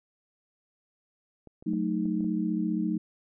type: clicks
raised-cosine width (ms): 2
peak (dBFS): -34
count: 6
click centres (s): 1.473 / 1.625 / 1.734 / 2.056 / 2.207 / 2.244
type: chord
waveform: sine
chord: D# diminished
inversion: first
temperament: equal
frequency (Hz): 185 / 220 / 311.1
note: F#3 / A3 / D#4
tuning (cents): 0 / 0 / 0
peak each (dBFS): -30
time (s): 1.66-2.98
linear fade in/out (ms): 10
effects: none